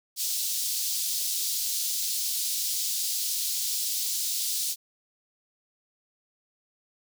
pink high-pass noise, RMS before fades -29 dBFS, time 0.16-4.76 s, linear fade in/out 50 ms, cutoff 4100 Hz, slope 24 dB/octave, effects none

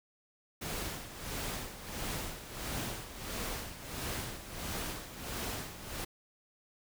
pink noise with tremolo, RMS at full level -37 dBFS, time 0.61-6.05 s, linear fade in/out 10 ms, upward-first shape sine, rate 1.5 Hz, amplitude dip 70%, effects none

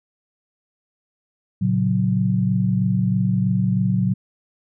sine chord, F# major, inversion first, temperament just, 115.62 / 138.75 / 185 Hz, A#2 / C#3 / F#3, -14 / +2 / 0 cents, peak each -21 / -24 / -19 dBFS, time 1.61-4.14 s, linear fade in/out 10 ms, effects none

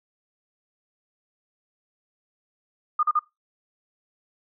sine tone bursts, 1220 Hz, D#6, 34 cents flat, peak -18 dBFS, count 3, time 2.99-3.192 s, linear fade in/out 5 ms, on 40 ms, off 41 ms, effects noise-tail reverb RT60 0.2 s tail -19 dB re dry

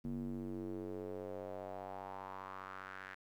square tone with band-pass filter sweep, 47.53 Hz, F#1, 47 cents sharp, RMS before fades -45 dBFS, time 0.04-3.15 s, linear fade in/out 10 ms, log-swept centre 220 to 1700 Hz, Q 3.3, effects 12-bit

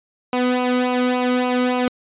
sawtooth tone with flanger, 249.8 Hz, B3, 20 cents sharp, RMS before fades -19 dBFS, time 0.33-1.88 s, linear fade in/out 2 ms, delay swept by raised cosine 0.55 to 1.19 ms, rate 3.5 Hz, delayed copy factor -0.7, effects resampled to 8000 Hz

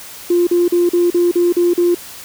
sine tone bursts, 349.2 Hz, F4, in tune, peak -9 dBFS, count 8, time 0.3-1.947 s, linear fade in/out 5 ms, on 170 ms, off 41 ms, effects tanh soft clip ceiling -5 dBFS + white hiss -34 dBFS RMS until 2.24 s

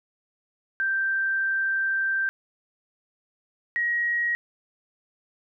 sine tone pair in turn, 1568 / 1895.6 Hz, G6 / A#6, 0 / +28 cents, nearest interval minor third, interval 328 cents, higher second, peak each -22 dBFS, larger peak neither, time 0.8-2.29 / 3.76-4.35 s, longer first, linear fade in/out 0 ms, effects none

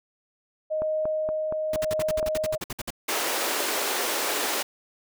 sine tone with tremolo, 622.3 Hz, D#5, in tune, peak -23 dBFS, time 0.7-2.58 s, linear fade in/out 20 ms, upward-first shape triangle, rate 0.9 Hz, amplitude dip 25%
click train, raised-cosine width 1 ms, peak -19 dBFS, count 7, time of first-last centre 0.82-2.228 s, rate 4.26 Hz
pink noise bursts, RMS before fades -32 dBFS, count 14, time 1.73-2.905 s, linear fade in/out 5 ms, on 31 ms, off 57 ms
pink high-pass noise, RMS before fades -27 dBFS, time 3.08-4.63 s, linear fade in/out 10 ms, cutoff 350 Hz, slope 24 dB/octave
effects none

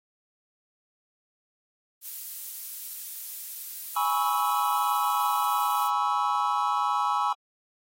violet noise, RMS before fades -36 dBFS, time 2.01-5.91 s, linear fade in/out 50 ms
triangle chord, C# minor seventh, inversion second, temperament equal with one note detuned, 830.6 / 987.8 / 1108.7 / 1304.1 Hz, G#5 / B5 / C#6 / E6, 0 / 0 / 0 / -19 cents, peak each -27 dBFS, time 3.96-7.33 s, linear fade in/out 5 ms
effects AAC 48 kbps

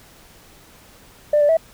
sine tone with pitch steps, 594 / 585 / 650 Hz, D5 / D5 / E5, +20 / -7 / -24 cents, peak -11 dBFS, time 1.33-1.57 s, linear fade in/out 5 ms, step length 80 ms, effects tanh soft clip ceiling -8 dBFS + pink hiss -48 dBFS RMS until 1.73 s

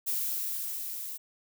violet noise with level ramp, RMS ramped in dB -30 to -39 dBFS, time 0.06-1.18 s, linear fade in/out 20 ms, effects none

